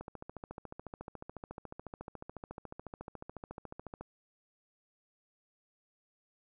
click train, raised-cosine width 1 ms, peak -29 dBFS, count 57, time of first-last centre 0.01-4.01 s, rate 14 Hz, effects none

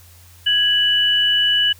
sine tone pair together, 1661.2 / 2960 Hz, G#6 / F#7, 0 / 0 cents, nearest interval minor seventh, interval 1000 cents, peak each -21 / -14 dBFS, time 0.46-1.73 s, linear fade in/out 10 ms, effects added 87 Hz sine -45 dBFS peak until 1.79 s + white hiss -49 dBFS RMS until 1.79 s

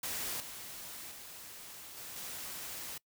white noise with level steps, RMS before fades -38 / -46 / -49 / -46 / -43 dBFS, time 0.03-2.98 s, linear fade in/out 5 ms, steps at 0.4 / 1.11 / 1.97 / 2.16 s, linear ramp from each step 2 ms, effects noise-tail reverb RT60 0.1 s tail -23 dB re dry

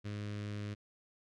sawtooth tone with notch filter, 103.83 Hz, G#2, in tune, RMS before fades -40 dBFS, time 0.04-0.75 s, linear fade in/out 20 ms, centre 830 Hz, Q 1, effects low-pass 5000 Hz 12 dB/octave + MP3 96 kbps

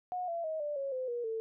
sine tone with pitch steps, 726 / 677.4 / 632 / 589.7 / 550.2 / 513.4 / 479 / 446.9 Hz, F#5 / E5 / D#5 / D5 / C#5 / C5 / A#4 / A4, -33 / +47 / +27 / +7 / -13 / -33 / +47 / +27 cents, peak -33 dBFS, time 0.12-1.4 s, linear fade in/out 0 ms, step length 160 ms, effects none

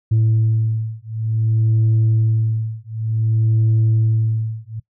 sine beating tone pair, 110.8 / 111.35 Hz, A2 / A2, +13 / +21 cents, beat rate 0.55 Hz, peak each -16 dBFS, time 0.11-4.8 s, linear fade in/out 10 ms, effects noise-tail reverb RT60 0.1 s tail -21 dB re dry + tanh soft clip ceiling -10 dBFS

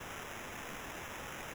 violet noise with sample-and-hold, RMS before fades -45 dBFS, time 0-1.54 s, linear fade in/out 10 ms, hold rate 4410 Hz, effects none

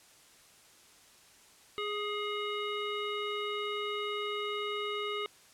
harmonic tone with a mistuned harmonic, 415.3 Hz, G#4, in tune, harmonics 1 / 3 / 5 / 7 / 9, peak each -36 / -38 / -41 / -41 / -44 dBFS, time 1.78-5.26 s, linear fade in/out 0 ms, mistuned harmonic 5, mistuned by +39 cents, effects white hiss -59 dBFS RMS until 5.53 s + low-pass 10000 Hz 12 dB/octave

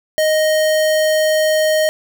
square tone, 622.3 Hz, D#5, in tune, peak -13 dBFS, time 0.18-1.89 s, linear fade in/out 0 ms, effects none

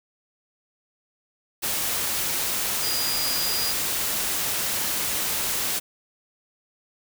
sine tone in noise, 4877 Hz, D#8, 35 cents flat, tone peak -27 dBFS, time 2.82-3.73 s, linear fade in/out 20 ms, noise white, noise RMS -26 dBFS, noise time 1.62-5.8 s, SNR -4 dB, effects none

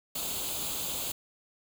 white noise with comb filter, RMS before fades -34 dBFS, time 0.15-1.12 s, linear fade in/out 5 ms, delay 0.27 ms, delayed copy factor +0.7, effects none

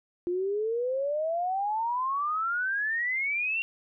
sine exponential sweep, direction up, 346.3 to 2771 Hz, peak -26 dBFS, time 0.27-3.62 s, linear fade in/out 0 ms, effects none

